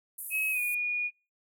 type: band-pass noise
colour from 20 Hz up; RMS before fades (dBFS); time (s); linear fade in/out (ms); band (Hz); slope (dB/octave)
pink; -40; 0.18-0.75; 5; 9700 to 14000; 48
type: tone with pitch glide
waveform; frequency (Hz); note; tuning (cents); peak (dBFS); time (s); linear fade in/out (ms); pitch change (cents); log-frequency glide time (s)
sine; 2560 to 2447; D#7 to D#7; +49 to -29; -27; 0.3-1.11; 50; -78; 0.51-0.61
effects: noise-tail reverb RT60 0.3 s tail -24 dB re dry